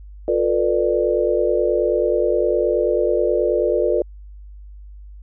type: chord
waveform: sine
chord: B half-diminished seventh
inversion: second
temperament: just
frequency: 355.6 / 444.5 / 493.9 / 592.7 Hz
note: F4 / A4 / B4 / D5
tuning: +31 / +18 / 0 / +16 cents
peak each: -21 dBFS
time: 0.28-4.02 s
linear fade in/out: 2 ms
effects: added 50 Hz sine -36 dBFS peak until 5.22 s